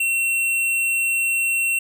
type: tone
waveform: square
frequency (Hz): 2720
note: F7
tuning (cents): -46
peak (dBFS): -19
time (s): 0-1.79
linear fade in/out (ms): 5
effects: none